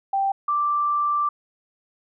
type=tone pair in turn; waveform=sine; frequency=784 / 1174.7 Hz; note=G5 / D6; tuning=0 / 0 cents; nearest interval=perfect fifth; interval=700 cents; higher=second; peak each=-19 dBFS; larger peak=neither; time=0.13-0.32 / 0.48-1.29 s; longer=second; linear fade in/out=5 ms; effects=none